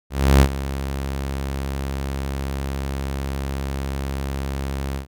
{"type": "tone with ADSR envelope", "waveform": "sawtooth", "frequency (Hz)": 68.2, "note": "C#2", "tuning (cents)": -28, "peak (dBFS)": -5, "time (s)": [0.1, 5.07], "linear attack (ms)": 310, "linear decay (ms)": 67, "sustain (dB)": -15, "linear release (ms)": 110, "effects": []}